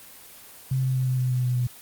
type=tone with pitch steps; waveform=sine; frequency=131.6 / 130.46 / 129.34 / 128.22 / 127.12 / 126.02 / 124.93 / 123.86 Hz; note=C3 / C3 / C3 / C3 / C3 / B2 / B2 / B2; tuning=+10 / -5 / -20 / -35 / -50 / +35 / +20 / +5 cents; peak=-21 dBFS; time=0.71-1.67 s; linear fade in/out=5 ms; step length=120 ms; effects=white hiss -46 dBFS RMS until 1.81 s + Opus 24 kbps